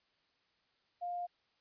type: tone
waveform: sine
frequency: 705 Hz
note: F5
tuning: 16 cents sharp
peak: -36 dBFS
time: 1.01-1.27 s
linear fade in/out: 20 ms
effects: white hiss -75 dBFS RMS until 1.6 s + resampled to 11025 Hz